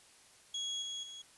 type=tone with level steps; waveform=35% pulse; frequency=3322 Hz; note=G#7; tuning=in tune; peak=-34 / -37 / -44 dBFS; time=0.54-1.22 s; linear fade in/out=5 ms; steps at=0.82 / 1.03 s; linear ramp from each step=2 ms; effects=white hiss -61 dBFS RMS until 1.37 s + resampled to 24000 Hz